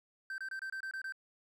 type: tone bursts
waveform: triangle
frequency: 1557 Hz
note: G6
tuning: 12 cents flat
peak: -36 dBFS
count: 8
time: 0.3-1.123 s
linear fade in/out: 2 ms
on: 81 ms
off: 25 ms
effects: none